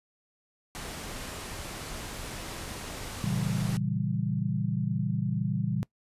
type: low-pass noise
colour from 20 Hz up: pink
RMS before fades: -39 dBFS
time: 0.75-3.77 s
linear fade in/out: 0 ms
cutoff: 12000 Hz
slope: 24 dB/octave
type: chord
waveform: sine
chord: A# diminished seventh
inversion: none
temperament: equal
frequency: 116.54 / 138.59 / 164.81 / 196 Hz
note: A#2 / C#3 / E3 / G3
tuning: 0 / 0 / 0 / 0 cents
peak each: -32 dBFS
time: 3.24-5.83 s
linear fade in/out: 0 ms
effects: noise-tail reverb RT60 0.1 s tail -22 dB re dry + resampled to 32000 Hz